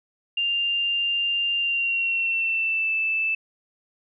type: tone with pitch glide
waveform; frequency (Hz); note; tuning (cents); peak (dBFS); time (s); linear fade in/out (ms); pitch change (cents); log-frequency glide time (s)
sine; 2794 to 2637; F7 to E7; 0 to 0; -21; 0.37-3.35; 5; -100; 1.57-2.92
effects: none